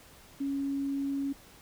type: tone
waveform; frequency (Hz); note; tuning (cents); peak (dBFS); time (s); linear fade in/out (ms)
sine; 277.2; C#4; 0; -29; 0.4-1.33; 10
effects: pink hiss -55 dBFS RMS until 1.61 s